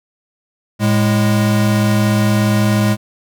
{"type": "tone pair together", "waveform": "square", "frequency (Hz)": [109.9, 206.9], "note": ["A2", "G#3"], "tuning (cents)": [-2, -6], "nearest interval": "major seventh", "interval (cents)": 1096, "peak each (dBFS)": -15, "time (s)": [0.79, 2.97], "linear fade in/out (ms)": 50, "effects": []}